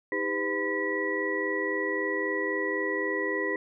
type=tone cluster; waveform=sine; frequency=317.6 / 401.4 / 506 / 1007 / 1940 Hz; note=D#4 / G4 / B4 / B5 / B6; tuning=+36 / +41 / +42 / +33 / -31 cents; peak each=-34 / -32 / -34 / -38 / -30 dBFS; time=0.12-3.56 s; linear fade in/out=2 ms; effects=none